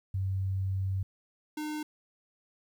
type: tone pair in turn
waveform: sine / square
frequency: 95.7 / 303.8 Hz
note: G2 / D#4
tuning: -41 / -41 cents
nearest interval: octave + minor sixth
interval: 2000 cents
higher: second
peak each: -28 / -34 dBFS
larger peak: first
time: 0.14-1.03 / 1.57-1.83 s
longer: first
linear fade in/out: 5 ms
effects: 11-bit